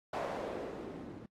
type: noise with low-pass filter sweep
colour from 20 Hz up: blue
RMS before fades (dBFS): -41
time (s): 0.13-1.26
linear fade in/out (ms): 5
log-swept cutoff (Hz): 730 to 230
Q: 1.8
effects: noise-tail reverb RT60 0.1 s tail -26 dB re dry + AAC 48 kbps